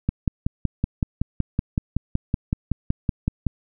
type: click train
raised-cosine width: 5 ms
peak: -8 dBFS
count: 19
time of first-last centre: 0.09-3.467 s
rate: 5.33 Hz
effects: none